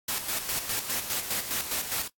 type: noise with tremolo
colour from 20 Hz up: white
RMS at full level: -29 dBFS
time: 0.08-2.08 s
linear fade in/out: 5 ms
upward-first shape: square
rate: 4.9 Hz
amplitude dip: 55%
effects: noise-tail reverb RT60 0.1 s tail -19 dB re dry + AAC 64 kbps